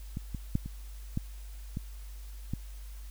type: clicks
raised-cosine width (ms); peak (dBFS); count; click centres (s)
5; -22 / -24 / -14 / -26 / -17 / -21 / -19; 7; 0.171 / 0.347 / 0.554 / 0.66 / 1.174 / 1.771 / 2.536
effects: added 50 Hz sine -41 dBFS peak until 3.1 s + white hiss -57 dBFS RMS until 3.1 s